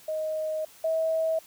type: tone pair in turn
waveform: sine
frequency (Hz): 625 / 644.4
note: D#5 / E5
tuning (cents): +8 / -39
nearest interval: minor second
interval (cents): 53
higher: second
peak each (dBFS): -27 / -23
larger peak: second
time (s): 0.08-0.65 / 0.84-1.39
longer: first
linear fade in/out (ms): 5
effects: white hiss -53 dBFS RMS until 1.46 s